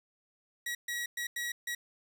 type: tone bursts at uneven times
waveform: sawtooth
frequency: 1915 Hz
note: A#6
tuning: 46 cents sharp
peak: -30 dBFS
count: 5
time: 0.66-0.75 / 0.88-1.06 / 1.17-1.27 / 1.36-1.52 / 1.67-1.75 s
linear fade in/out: 5 ms
effects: none